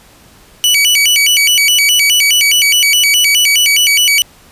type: tone with vibrato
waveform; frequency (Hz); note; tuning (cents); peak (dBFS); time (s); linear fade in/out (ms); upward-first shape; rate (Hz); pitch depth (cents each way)
sawtooth; 2593; E7; -29; -4; 0.64-4.22; 0; square; 4.8; 230
effects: pink hiss -43 dBFS RMS until 4.51 s + resampled to 32000 Hz